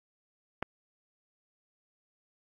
click, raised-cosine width 0.5 ms, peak -16 dBFS, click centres 0.626 s, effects AAC 64 kbps

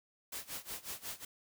white noise with tremolo, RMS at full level -41 dBFS, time 0.32-1.25 s, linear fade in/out 5 ms, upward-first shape sine, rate 5.5 Hz, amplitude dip 90%, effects none

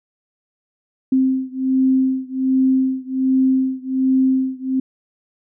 sine beating tone pair, 261.6 / 262.9 Hz, C4 / C4, 0 / +8 cents, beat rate 1.3 Hz, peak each -17 / -18 dBFS, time 1.12-4.8 s, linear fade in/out 5 ms, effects none

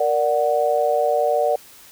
sine chord, Bb augmented, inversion none, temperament equal, 466.2 / 587.3 / 740 Hz, Bb4 / D5 / F#5, 0 / 0 / 0 cents, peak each -22 / -19 / -21 dBFS, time 0-1.56 s, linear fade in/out 5 ms, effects white hiss -46 dBFS RMS until 1.91 s

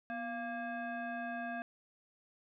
sine tone with frequency modulation, 692 Hz, F5, 16 cents flat, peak -37 dBFS, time 0.1-1.62 s, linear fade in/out 0 ms, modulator 935 Hz, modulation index 1.2, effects none

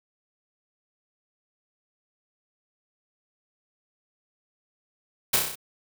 white noise with echo, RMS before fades -20 dBFS, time 5.33-5.37 s, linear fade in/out 10 ms, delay 31 ms, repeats 6, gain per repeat -3 dB, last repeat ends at 5.556 s, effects none

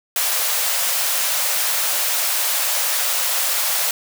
white high-pass noise, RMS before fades -20 dBFS, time 0.16-3.91 s, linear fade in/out 2 ms, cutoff 490 Hz, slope 96 dB/octave, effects none

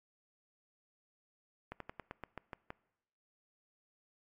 slowing click train, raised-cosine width 0.5 ms, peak -27 dBFS, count 9, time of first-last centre 1.72-2.704 s, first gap 83 ms, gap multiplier 1.11, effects noise-tail reverb RT60 0.9 s tail -22 dB re dry + MP3 64 kbps

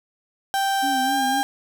35% pulse tone with pitch glide, 784 to 801.4 Hz, G5 to G5, 0 to +38 cents, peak -18 dBFS, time 0.54-1.43 s, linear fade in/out 0 ms, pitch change +38 cents, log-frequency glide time 1.02-1.22 s
sine tone with vibrato, 267.7 Hz, C4, 40 cents sharp, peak -26 dBFS, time 0.82-1.43 s, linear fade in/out 20 ms, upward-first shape sine, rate 3.9 Hz, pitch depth 83 cents each way
effects none

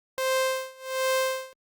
sawtooth tone with tremolo, 523.3 Hz, C5, in tune, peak -18 dBFS, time 0.18-1.53 s, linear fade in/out 0 ms, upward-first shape sine, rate 1.3 Hz, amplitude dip 95%, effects Opus 48 kbps

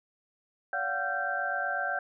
sine tone cluster, 573 / 703 / 751 / 1366 / 1562 Hz, D5 / F5 / F#5 / F6 / G6, -43 / +11 / +26 / -39 / -7 cents, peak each -38 / -36 / -35 / -38 / -31 dBFS, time 0.73-1.99 s, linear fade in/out 2 ms, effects none

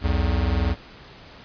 square tone pair together, 62.89 / 84 Hz, B1 / E2, +32 / +33 cents, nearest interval perfect fourth, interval 501 cents, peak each -23 dBFS, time 0.01-0.76 s, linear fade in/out 50 ms, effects pink hiss -45 dBFS RMS until 1.44 s + resampled to 11025 Hz

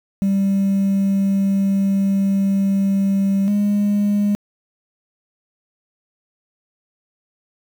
sine tone pair in turn, 196 / 204.8 Hz, G3 / G#3, 0 / -24 cents, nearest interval minor second, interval 76 cents, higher second, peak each -12 dBFS, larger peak neither, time 0.22-3.48 / 3.48-4.35 s, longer first, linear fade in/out 0 ms, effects tanh soft clip ceiling -13 dBFS + 7-bit

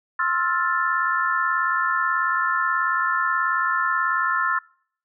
sine chord, F major seventh, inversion second, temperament equal with one note detuned, 1058.1 / 1318.5 / 1396.9 / 1760 Hz, C6 / E6 / F6 / A6, +19 / 0 / 0 / 0 cents, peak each -25 dBFS, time 0.19-4.59 s, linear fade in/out 5 ms, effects noise-tail reverb RT60 0.6 s tail -26 dB re dry

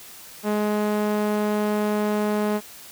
sawtooth tone with band-pass filter, 210 Hz, G#3, 19 cents sharp, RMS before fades -23 dBFS, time 0.43-2.61 s, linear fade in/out 50 ms, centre 520 Hz, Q 0.56, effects white hiss -43 dBFS RMS until 2.91 s

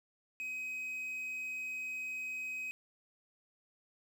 triangle tone with quantisation, 2527 Hz, D#7, 26 cents sharp, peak -36 dBFS, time 0.4-2.71 s, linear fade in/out 0 ms, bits 10, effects none

